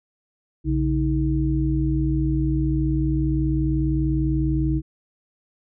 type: tone cluster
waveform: sine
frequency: 60.7 / 140.9 / 315.9 Hz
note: B1 / C#3 / D#4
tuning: -29 / +29 / +26 cents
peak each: -23 dBFS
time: 0.64-4.82 s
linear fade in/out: 50 ms
effects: none